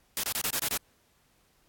white noise bursts, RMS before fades -30 dBFS, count 7, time 0.17-0.774 s, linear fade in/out 0 ms, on 64 ms, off 26 ms, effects pink hiss -67 dBFS RMS until 1.68 s + AAC 64 kbps

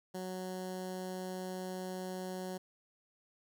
15% pulse tone with notch filter, 185 Hz, F#3, in tune, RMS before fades -41 dBFS, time 0.14-2.58 s, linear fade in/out 10 ms, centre 2300 Hz, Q 1.1, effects none

